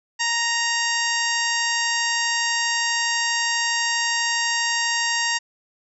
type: harmonic tone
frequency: 932.3 Hz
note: A#5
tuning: in tune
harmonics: 1 / 2 / 3 / 4 / 5 / 6 / 7 / 8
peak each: -28 / -24 / -28 / -34 / -29 / -29 / -32 / -31 dBFS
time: 0.19-5.39 s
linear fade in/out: 20 ms
effects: none